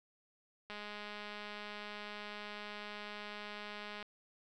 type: click train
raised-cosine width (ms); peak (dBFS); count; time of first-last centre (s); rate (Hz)
0.3; -30; 693; 0.7-4.027; 208
effects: none